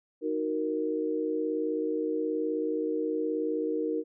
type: chord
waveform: sine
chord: D# minor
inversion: none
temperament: equal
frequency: 311.1 / 370 / 466.2 Hz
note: D#4 / F#4 / A#4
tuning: 0 / 0 / 0 cents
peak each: -31 / -35 / -30 dBFS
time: 0.21-4.04 s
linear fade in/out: 50 ms
effects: none